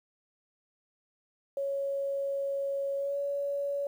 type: tone with pitch glide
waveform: sine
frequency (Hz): 554.4 to 564.7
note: C#5 to C#5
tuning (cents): 0 to +32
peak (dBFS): -29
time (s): 1.57-3.87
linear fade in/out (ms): 2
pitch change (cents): +32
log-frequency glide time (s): 2.96-3.17
effects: 10-bit